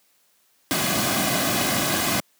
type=noise with comb filter; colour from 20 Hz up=pink; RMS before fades=-22 dBFS; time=0.71-2.2 s; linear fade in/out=0 ms; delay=2.2 ms; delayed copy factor=-0.65; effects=white hiss -63 dBFS RMS until 2.39 s + high-pass 150 Hz 12 dB/octave